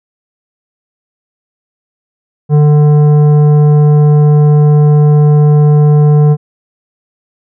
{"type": "tone with tanh clipping", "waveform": "sine", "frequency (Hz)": 148.7, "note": "D3", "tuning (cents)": 22, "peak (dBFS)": -5, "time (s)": [2.49, 6.37], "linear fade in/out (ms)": 50, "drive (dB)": 11, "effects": []}